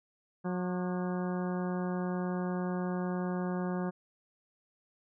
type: harmonic tone with a mistuned harmonic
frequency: 181.1 Hz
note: F#3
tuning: 37 cents flat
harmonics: 1 / 2 / 3 / 4 / 5 / 6 / 7 / 8 / 9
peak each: -32 / -38 / -42 / -44 / -46 / -48 / -49 / -50 / -51 dBFS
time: 0.44-3.91 s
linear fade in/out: 20 ms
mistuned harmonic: 7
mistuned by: -86 cents
effects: none